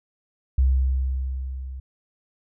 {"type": "tone with level ramp", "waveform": "sine", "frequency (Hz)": 65.41, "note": "C2", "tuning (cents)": 0, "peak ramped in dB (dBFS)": [-14, -32], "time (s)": [0.58, 1.8], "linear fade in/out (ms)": 5, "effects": []}